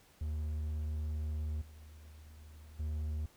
triangle tone with level steps, 76.4 Hz, D#2, 31 cents flat, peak -32 / -49 / -32 dBFS, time 0.21-3.26 s, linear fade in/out 5 ms, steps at 1.61 / 2.79 s, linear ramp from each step 10 ms, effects pink hiss -64 dBFS RMS until 3.36 s

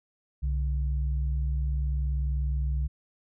sine tone pair together, 64.77 / 145.4 Hz, C2 / D3, -17 / -17 cents, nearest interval octave + major second, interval 1400 cents, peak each -25 / -35 dBFS, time 0.42-2.88 s, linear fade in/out 20 ms, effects none

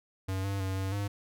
square tone with pitch steps, 95.1 / 98.6 / 95.2 / 95.9 / 101.2 Hz, F#2 / G2 / F#2 / G2 / G#2, +48 / +11 / +50 / -37 / -44 cents, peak -31 dBFS, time 0.28-1.08 s, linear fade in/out 10 ms, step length 160 ms, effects none

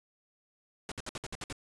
pink noise bursts, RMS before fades -39 dBFS, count 8, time 0.89-1.526 s, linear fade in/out 0 ms, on 27 ms, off 60 ms, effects resampled to 22050 Hz

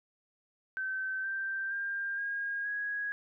sine tone with pitch steps, 1540 / 1568.7 / 1598 / 1627.8 / 1658.2 Hz, G6 / G6 / G6 / G#6 / G#6, -31 / +1 / +33 / -35 / -3 cents, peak -32 dBFS, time 0.77-3.12 s, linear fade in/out 0 ms, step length 470 ms, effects none

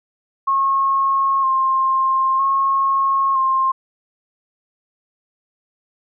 sine tone with vibrato, 1073 Hz, C6, 43 cents sharp, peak -14 dBFS, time 0.47-3.72 s, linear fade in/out 10 ms, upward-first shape square, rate 0.52 Hz, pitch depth 22 cents each way, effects none

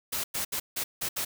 white noise bursts at uneven times, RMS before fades -31 dBFS, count 6, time 0.12-0.24 / 0.34-0.45 / 0.52-0.6 / 0.76-0.84 / 1.01-1.09 / 1.16-1.25 s, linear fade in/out 10 ms, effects none

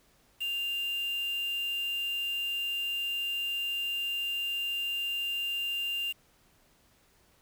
sine tone with quantisation, 2794 Hz, F7, in tune, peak -30 dBFS, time 0.4-6.13 s, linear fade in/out 20 ms, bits 7, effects pink hiss -65 dBFS RMS until 7.41 s

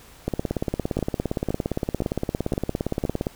two click trains, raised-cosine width 2 ms, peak -11 / -10 dBFS, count 5 / 53, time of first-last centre 0.99-3.052 / 0.28-3.269 s, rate 1.94 / 17.4 Hz, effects pink hiss -49 dBFS RMS until 3.35 s

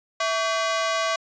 sawtooth ring-modulated tone, 896 Hz, A5, 31 cents sharp, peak -15 dBFS, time 0.2-1.16 s, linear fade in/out 5 ms, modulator 240 Hz, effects resampled to 16000 Hz

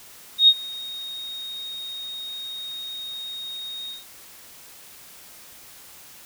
sine tone with ADSR envelope, 3729 Hz, A#7, in tune, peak -8 dBFS, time 0.38-4.05 s, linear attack 99 ms, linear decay 55 ms, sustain -23 dB, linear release 160 ms, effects white hiss -46 dBFS RMS until 6.25 s

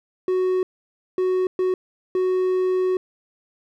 triangle tone bursts at uneven times, 370 Hz, F#4, in tune, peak -16 dBFS, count 4, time 0.28-0.63 / 1.18-1.47 / 1.59-1.74 / 2.15-2.97 s, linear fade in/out 2 ms, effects none

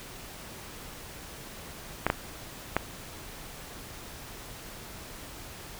clicks, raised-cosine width 0.5 ms, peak -8 dBFS, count 3, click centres 2.066 / 2.101 / 2.766 s, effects pink hiss -44 dBFS RMS until 5.79 s

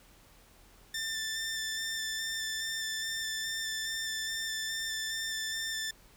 15% pulse tone with vibrato, 1780 Hz, A6, 20 cents sharp, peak -27 dBFS, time 0.94-5.91 s, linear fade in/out 5 ms, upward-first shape square, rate 2.4 Hz, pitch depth 11 cents each way, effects added 41 Hz sine -61 dBFS peak until 6.16 s + pink hiss -60 dBFS RMS until 6.16 s

